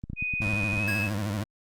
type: clicks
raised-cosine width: 5 ms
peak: -22 dBFS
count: 11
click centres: 0.039 / 0.1 / 0.133 / 0.225 / 0.338 / 0.405 / 0.471 / 0.537 / 0.637 / 0.733 / 0.776 s
type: tone with pitch glide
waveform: sine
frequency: 2489 to 2592 Hz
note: D#7 to E7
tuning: 0 to -30 cents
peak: -27 dBFS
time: 0.16-1.1 s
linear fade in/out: 50 ms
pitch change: +70 cents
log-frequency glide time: 0.76-0.87 s
type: tone with vibrato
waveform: 25% pulse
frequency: 103.2 Hz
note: G#2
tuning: 10 cents flat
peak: -24 dBFS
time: 0.41-1.44 s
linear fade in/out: 10 ms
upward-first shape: sine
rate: 13 Hz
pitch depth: 110 cents each way
type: tone with exponential decay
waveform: square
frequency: 1651 Hz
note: G#6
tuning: 11 cents flat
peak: -30 dBFS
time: 0.88-1.44 s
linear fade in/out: 1 ms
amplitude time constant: 120 ms
effects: Opus 32 kbps